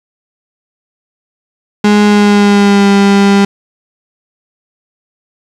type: tone with pitch glide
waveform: 35% pulse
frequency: 207.7 to 199.35 Hz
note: G#3 to G3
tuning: 0 to +29 cents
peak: -3 dBFS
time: 1.84-3.45 s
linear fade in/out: 5 ms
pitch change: -71 cents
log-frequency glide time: 2.05-2.89 s
effects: low-pass 6000 Hz 12 dB/octave + 7-bit